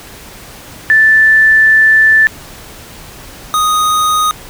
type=tone pair in turn; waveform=sine / square; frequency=1760 / 1244.5 Hz; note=A6 / D#6; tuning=0 / 0 cents; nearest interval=tritone; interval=600 cents; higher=first; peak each=-4 / -10 dBFS; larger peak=first; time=0.9-2.27 / 3.54-4.31 s; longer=first; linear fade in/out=0 ms; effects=pink hiss -33 dBFS RMS until 4.49 s